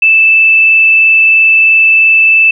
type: tone with frequency modulation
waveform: sine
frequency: 2637 Hz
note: E7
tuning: in tune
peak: -3 dBFS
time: 0.02-2.51 s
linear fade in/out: 5 ms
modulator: 23 Hz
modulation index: 0.42
effects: none